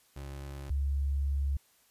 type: tone pair in turn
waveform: 30% pulse / sine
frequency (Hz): 69.3 / 69.74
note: C#2 / C#2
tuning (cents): 0 / +11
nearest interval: unison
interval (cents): 11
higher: second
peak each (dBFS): -37 / -27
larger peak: second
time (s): 0.16-0.7 / 0.7-1.57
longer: second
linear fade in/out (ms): 5
effects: white hiss -66 dBFS RMS until 1.9 s + resampled to 32000 Hz